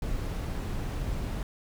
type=noise; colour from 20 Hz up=brown; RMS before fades=-32 dBFS; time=0.02-1.43 s; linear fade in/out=2 ms; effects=none